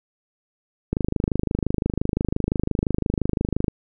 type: click train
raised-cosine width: 3 ms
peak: -8 dBFS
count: 72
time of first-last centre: 0.93-3.682 s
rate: 25.8 Hz
effects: none